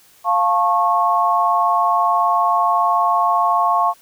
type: chord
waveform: sine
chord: F augmented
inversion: none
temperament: equal with one note detuned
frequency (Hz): 698.5 / 880 / 1094.7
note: F5 / A5 / C#6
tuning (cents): 0 / 0 / -22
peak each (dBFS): -18 / -20 / -16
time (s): 0.24-3.94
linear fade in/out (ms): 50
effects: white hiss -51 dBFS RMS until 4.01 s